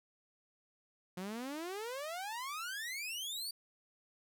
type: exponential sweep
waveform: sawtooth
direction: up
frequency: 176 to 4699 Hz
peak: -36 dBFS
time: 1.17-3.51 s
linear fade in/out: 5 ms
effects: none